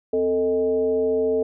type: tone with frequency modulation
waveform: sine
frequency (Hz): 443.1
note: A4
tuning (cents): +12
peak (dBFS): -18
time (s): 0.13-1.43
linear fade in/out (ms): 5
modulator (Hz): 183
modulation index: 0.63
effects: none